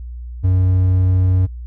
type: tone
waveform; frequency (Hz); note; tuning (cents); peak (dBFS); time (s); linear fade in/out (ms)
triangle; 92.5; F#2; 0; -9; 0.43-1.47; 20
effects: added 60 Hz sine -27 dBFS peak until 1.66 s